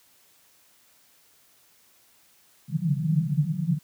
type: band-pass noise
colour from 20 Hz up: white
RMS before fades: -25 dBFS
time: 2.68-3.79 s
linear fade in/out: 20 ms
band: 140 to 180 Hz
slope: 96 dB/octave
effects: white hiss -60 dBFS RMS until 3.83 s + high-pass 60 Hz 12 dB/octave